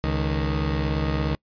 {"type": "tone pair together", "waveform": "20% pulse", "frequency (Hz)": [69.08, 155.2], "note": ["C#2", "D#3"], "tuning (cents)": [-5, -4], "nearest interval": "octave + major second", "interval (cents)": 1401, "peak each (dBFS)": [-19, -22], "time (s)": [0.04, 1.35], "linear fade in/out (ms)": 0, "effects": ["noise-tail reverb RT60 0.1 s tail -26 dB re dry", "resampled to 11025 Hz"]}